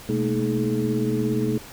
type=tone cluster; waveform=sine; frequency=125.7 / 213.6 / 230.7 / 313.3 / 424.6 Hz; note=B2 / G#3 / A#3 / D#4 / G#4; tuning=+31 / +49 / -18 / +12 / +38 cents; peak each=-27 dBFS; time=0.09-1.58 s; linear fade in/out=2 ms; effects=pink hiss -42 dBFS RMS until 1.72 s